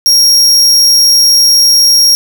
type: tone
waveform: 40% pulse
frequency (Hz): 5588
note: F8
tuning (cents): 0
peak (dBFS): -3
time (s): 0.06-2.15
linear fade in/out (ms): 0
effects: none